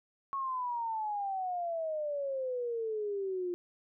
sine exponential sweep, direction down, 1107 to 349.2 Hz, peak -32 dBFS, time 0.33-3.54 s, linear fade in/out 0 ms, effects none

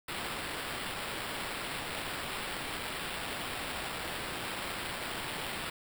violet noise with sample-and-hold, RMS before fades -38 dBFS, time 0.08-5.7 s, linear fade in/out 5 ms, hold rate 6300 Hz, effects none

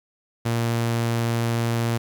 sawtooth tone, 116.54 Hz, A#2, in tune, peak -17 dBFS, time 0.45-1.98 s, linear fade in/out 10 ms, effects 9-bit

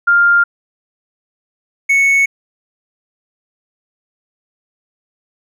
sine / triangle tone pair in turn, 1400 / 2212 Hz, F6 / C#7, +4 / -4 cents, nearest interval minor sixth, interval 792 cents, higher second, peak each -7 dBFS, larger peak neither, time 0.07-0.44 / 1.89-2.26 s, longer neither, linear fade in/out 10 ms, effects none

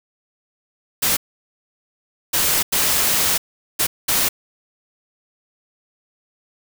white noise bursts at uneven times, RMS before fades -18 dBFS, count 5, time 1.02-1.17 / 2.33-2.63 / 2.72-3.38 / 3.79-3.87 / 4.08-4.29 s, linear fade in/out 10 ms, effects none

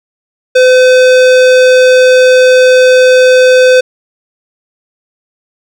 sine tone with hard clipping, 509 Hz, C5, 48 cents flat, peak -4 dBFS, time 0.55-3.81 s, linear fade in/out 10 ms, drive 18 dB, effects none

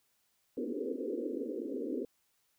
pink band-pass noise, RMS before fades -37 dBFS, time 0.57-2.05 s, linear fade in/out 2 ms, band 240 to 510 Hz, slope 96 dB/octave, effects white hiss -75 dBFS RMS until 2.58 s

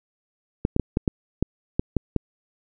clicks, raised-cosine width 3 ms, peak -7 dBFS, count 9, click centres 0.651 / 0.764 / 0.797 / 0.971 / 1.078 / 1.426 / 1.795 / 1.967 / 2.163 s, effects none

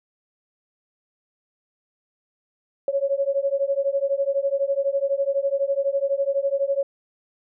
sine beating tone pair, 548 / 560 Hz, C#5 / C#5, -20 / +18 cents, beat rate 12 Hz, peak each -23 dBFS, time 2.88-6.83 s, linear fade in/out 2 ms, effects none

